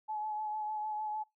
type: tone with vibrato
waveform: sine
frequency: 854 Hz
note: G#5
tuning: 48 cents sharp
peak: -34 dBFS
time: 0.08-1.24 s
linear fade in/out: 20 ms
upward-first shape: sine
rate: 6.6 Hz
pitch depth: 23 cents each way
effects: noise-tail reverb RT60 0.2 s tail -25 dB re dry